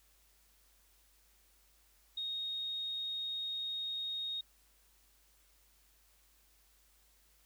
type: tone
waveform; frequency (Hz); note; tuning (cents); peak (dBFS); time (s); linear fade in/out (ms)
sine; 3729; A#7; 0; -36; 2.17-4.41; 5
effects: added 50 Hz sine -70 dBFS peak until 7.45 s + white hiss -69 dBFS RMS until 7.45 s